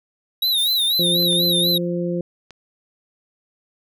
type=tone with vibrato; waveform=square; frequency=3814 Hz; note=A#7; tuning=39 cents sharp; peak=-17 dBFS; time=0.42-1.78 s; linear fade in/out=5 ms; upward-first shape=sine; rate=4.1 Hz; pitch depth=110 cents each way
type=noise with exponential decay; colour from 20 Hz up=violet; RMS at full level=-33 dBFS; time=0.58-1.87 s; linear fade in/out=0 ms; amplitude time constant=280 ms
type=harmonic tone; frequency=174.3 Hz; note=F3; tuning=3 cents flat; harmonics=1 / 2 / 3; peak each=-23 / -25 / -27 dBFS; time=0.99-2.21 s; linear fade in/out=2 ms
type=clicks; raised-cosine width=0.2 ms; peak=-23 dBFS; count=3; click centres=1.226 / 1.328 / 2.507 s
effects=none